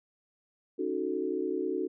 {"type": "chord", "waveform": "sine", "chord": "D# half-diminished seventh", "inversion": "third", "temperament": "equal", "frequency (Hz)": [277.2, 311.1, 370, 440], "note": ["C#4", "D#4", "F#4", "A4"], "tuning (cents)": [0, 0, 0, 0], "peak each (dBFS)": [-37, -35, -32, -35], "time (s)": [0.78, 1.88], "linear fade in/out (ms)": 20, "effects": []}